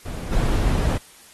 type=noise with level steps; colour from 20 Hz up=brown; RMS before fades=-29 / -20 dBFS; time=0.05-0.98 s; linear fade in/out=10 ms; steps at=0.31 s; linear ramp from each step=20 ms; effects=white hiss -48 dBFS RMS until 1.33 s + AAC 32 kbps